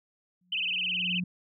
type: tone with exponential growth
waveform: sine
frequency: 179.6 Hz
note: F3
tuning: 49 cents sharp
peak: -28 dBFS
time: 0.41-1.24 s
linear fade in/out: 5 ms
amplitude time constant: 180 ms
type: tone with vibrato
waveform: sine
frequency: 2794 Hz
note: F7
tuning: in tune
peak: -27 dBFS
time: 0.52-1.2 s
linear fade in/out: 5 ms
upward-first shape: sine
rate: 19 Hz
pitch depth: 190 cents each way
effects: none